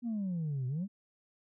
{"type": "exponential two-way sweep", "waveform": "sine", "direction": "down then up", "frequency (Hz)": [245.3, 123.47, 211.5], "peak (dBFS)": -30, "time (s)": [0.02, 0.88], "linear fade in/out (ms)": 50, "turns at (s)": 0.67, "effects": ["tanh soft clip ceiling -30 dBFS"]}